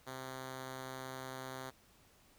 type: tone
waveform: 5% pulse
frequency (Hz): 130.81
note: C3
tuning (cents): 0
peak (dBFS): -32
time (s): 0.06-1.71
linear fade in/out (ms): 20
effects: pink hiss -66 dBFS RMS until 2.38 s